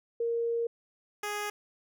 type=tone pair in turn; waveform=sine / 10% pulse; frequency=465.9 / 415.1 Hz; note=A#4 / G#4; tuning=-1 / -1 cents; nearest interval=major second; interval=200 cents; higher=first; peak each=-27 / -24 dBFS; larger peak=second; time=0.2-0.67 / 1.23-1.5 s; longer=first; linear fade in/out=5 ms; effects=none